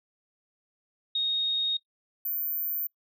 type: tone pair in turn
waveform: sine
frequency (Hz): 3729 / 14321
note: A#7 / A9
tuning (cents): 0 / +29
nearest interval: octave + major seventh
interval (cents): 2329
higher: second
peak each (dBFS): -24 / -28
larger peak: first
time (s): 1.15-1.77 / 2.25-2.87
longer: neither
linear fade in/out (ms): 5
effects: noise-tail reverb RT60 0.1 s tail -22 dB re dry